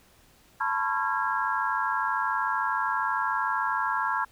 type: tone cluster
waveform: sine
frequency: 882 / 995 / 1088 / 1368 / 1641 Hz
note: A5 / B5 / C#6 / F6 / G#6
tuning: +4 / +13 / -33 / -36 / -21 cents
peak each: -31 dBFS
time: 0.6-4.25 s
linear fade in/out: 10 ms
effects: pink hiss -59 dBFS RMS until 4.31 s